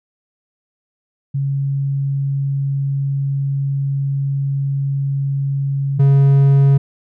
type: tone pair in turn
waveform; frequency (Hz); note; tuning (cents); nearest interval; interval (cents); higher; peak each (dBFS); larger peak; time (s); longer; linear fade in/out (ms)
sine / triangle; 138.4 / 138.4; C#3 / C#3; -2 / -2; unison; 0; neither; -16 / -6; second; 1.34-5.99 / 5.99-6.78; first; 10
effects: none